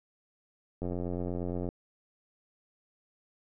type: click train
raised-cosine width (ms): 2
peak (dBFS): -22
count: 78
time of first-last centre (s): 0.82-1.689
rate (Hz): 88.6
effects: none

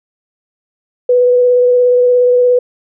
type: tone with vibrato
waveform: sine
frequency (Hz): 493.9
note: B4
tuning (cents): 0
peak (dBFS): -6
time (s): 1.09-2.59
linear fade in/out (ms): 5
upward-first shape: square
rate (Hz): 17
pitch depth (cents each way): 10
effects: none

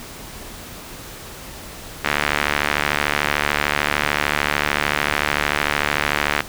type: tone with band-pass filter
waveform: sawtooth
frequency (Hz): 73.42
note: D2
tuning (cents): 0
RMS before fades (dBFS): -21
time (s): 2.04-6.42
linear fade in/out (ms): 10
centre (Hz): 2000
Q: 1.4
effects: pink hiss -36 dBFS RMS until 6.48 s

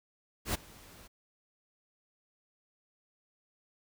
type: noise with ADSR envelope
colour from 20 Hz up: pink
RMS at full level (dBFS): -30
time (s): 0.45-1.08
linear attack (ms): 95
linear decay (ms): 13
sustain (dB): -24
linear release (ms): 17
effects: none

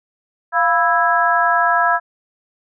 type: harmonic tone with a mistuned harmonic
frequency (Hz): 329.6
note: E4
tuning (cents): 0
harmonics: 2 / 3 / 4 / 5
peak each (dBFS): -18 / -18 / -18 / -18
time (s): 0.52-2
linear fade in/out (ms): 50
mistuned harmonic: 2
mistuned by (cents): +90
effects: none

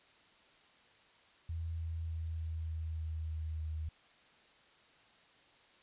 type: tone with pitch steps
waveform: sine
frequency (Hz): 82.41 / 81.84 / 81.28 / 80.71 / 80.16 / 79.6 / 79.05 / 78.51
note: E2 / E2 / E2 / E2 / E2 / D#2 / D#2 / D#2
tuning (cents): 0 / -12 / -24 / -36 / -48 / +40 / +28 / +16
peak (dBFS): -36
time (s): 1.49-3.89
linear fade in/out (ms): 5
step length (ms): 300
effects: white hiss -64 dBFS RMS until 5.82 s + resampled to 8000 Hz

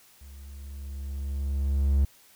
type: tone with level ramp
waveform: triangle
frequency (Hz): 69.3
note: C#2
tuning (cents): 0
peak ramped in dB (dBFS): -42 to -16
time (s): 0.21-2.05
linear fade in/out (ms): 5
effects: white hiss -57 dBFS RMS until 2.35 s

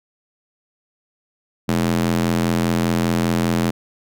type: tone with high-pass filter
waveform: square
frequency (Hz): 42.51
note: F1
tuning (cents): -46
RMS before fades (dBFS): -19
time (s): 1.68-3.71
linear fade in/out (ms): 10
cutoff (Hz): 180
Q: 1.8
effects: none

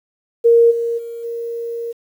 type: tone with level steps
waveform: sine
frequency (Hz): 466.2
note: A#4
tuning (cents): 0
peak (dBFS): -7 / -17 / -26 / -22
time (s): 0.44-1.93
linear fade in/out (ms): 20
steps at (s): 0.7 / 0.97 / 1.23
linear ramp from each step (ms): 20
effects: 8-bit

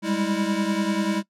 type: tone cluster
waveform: square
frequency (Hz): 196.6 / 206.8 / 324.2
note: G3 / G#3 / E4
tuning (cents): +5 / -7 / -29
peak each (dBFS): -27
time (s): 0.02-1.23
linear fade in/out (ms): 50
effects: noise-tail reverb RT60 0.1 s tail -19 dB re dry + low-pass 9000 Hz 12 dB/octave

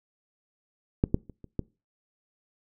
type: clicks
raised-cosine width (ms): 3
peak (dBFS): -8 / -9 / -30 / -30 / -15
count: 5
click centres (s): 1.039 / 1.144 / 1.297 / 1.443 / 1.593
effects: noise-tail reverb RT60 0.3 s tail -23 dB re dry

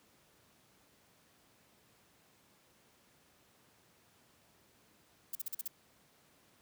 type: noise bursts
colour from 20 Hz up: violet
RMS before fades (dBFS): -38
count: 6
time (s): 5.33-5.678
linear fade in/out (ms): 5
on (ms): 23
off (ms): 42
effects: pink hiss -67 dBFS RMS until 6.61 s + high-pass 100 Hz 12 dB/octave

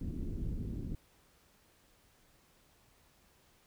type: low-pass noise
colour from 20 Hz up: pink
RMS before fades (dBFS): -38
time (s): 0.01-0.95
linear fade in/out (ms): 2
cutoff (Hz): 300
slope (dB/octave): 24
effects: pink hiss -67 dBFS RMS until 3.66 s

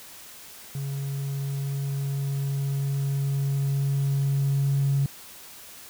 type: tone with level ramp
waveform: triangle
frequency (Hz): 138.59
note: C#3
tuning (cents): 0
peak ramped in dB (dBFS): -26 to -16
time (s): 0.75-5.06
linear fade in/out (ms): 2
effects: tanh soft clip ceiling -17 dBFS + white hiss -45 dBFS RMS until 5.89 s

